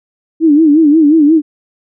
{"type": "tone with vibrato", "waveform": "sine", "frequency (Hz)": 306.5, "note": "D#4", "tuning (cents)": -26, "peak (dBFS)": -4, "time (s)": [0.4, 1.42], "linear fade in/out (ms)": 50, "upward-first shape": "sine", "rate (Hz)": 5.6, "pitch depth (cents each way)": 120, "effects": []}